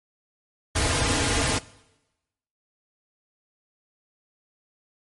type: noise with comb filter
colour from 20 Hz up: pink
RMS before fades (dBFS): -23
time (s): 0.75-1.59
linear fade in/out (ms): 10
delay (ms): 5.3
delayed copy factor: -0.9
effects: noise-tail reverb RT60 1.0 s tail -21 dB re dry + MP3 48 kbps